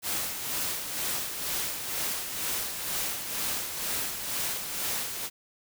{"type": "noise with tremolo", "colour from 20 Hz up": "white", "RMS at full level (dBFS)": -30, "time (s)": [0.02, 5.3], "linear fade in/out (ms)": 50, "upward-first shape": "sine", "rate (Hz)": 2.1, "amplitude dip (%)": 50, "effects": []}